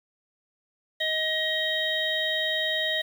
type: harmonic tone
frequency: 630 Hz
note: D#5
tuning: 21 cents sharp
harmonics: 1 / 3 / 5 / 6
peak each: -31 / -28 / -32 / -29 dBFS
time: 1-3.02 s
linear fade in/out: 10 ms
effects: 8-bit